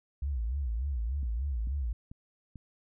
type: tone with vibrato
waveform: sine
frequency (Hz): 62.9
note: B1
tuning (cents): +32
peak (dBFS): -29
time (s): 0.22-1.93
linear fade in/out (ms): 5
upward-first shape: sine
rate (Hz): 3.4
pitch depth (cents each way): 240
type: click train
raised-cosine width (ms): 5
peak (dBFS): -33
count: 4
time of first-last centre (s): 1.23-2.557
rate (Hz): 2.26
effects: none